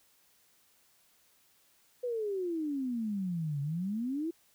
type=exponential two-way sweep; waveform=sine; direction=down then up; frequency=504 to 138.59 to 343 Hz; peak=-31 dBFS; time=2.03-4.31 s; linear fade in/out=10 ms; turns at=3.61 s; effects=white hiss -67 dBFS RMS until 4.54 s